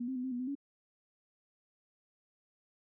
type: tone with pitch steps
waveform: sine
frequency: 241.2 / 262.4 / 250.2 / 261 / 243.6 / 254.1 / 280.5 Hz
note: B3 / C4 / B3 / C4 / B3 / B3 / C#4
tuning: -41 / +5 / +23 / -4 / -24 / +49 / +21 cents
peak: -34 dBFS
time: 0-0.553 s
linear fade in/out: 10 ms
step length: 79 ms
effects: none